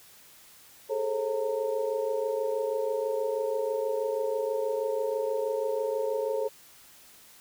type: tone cluster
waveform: sine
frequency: 413.6 / 439.8 / 537 / 914 Hz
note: G#4 / A4 / C5 / A#5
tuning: -7 / -1 / +45 / -34 cents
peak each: -35 / -30 / -30 / -39 dBFS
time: 0.89-6.49 s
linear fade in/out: 20 ms
effects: white hiss -54 dBFS RMS until 7.4 s